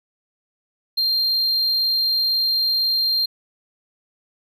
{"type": "tone", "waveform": "triangle", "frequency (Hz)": 4186, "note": "C8", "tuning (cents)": 0, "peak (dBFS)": -16, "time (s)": [0.97, 3.26], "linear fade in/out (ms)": 10, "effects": []}